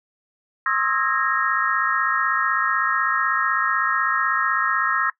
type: tone cluster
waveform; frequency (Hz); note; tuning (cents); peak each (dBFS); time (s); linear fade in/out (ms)
sine; 1069 / 1274 / 1330 / 1650 / 1856; C6 / D#6 / E6 / G#6 / A#6; +37 / +41 / +15 / -12 / -8; -25; 0.66-5.1; 2
effects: noise-tail reverb RT60 0.1 s tail -20 dB re dry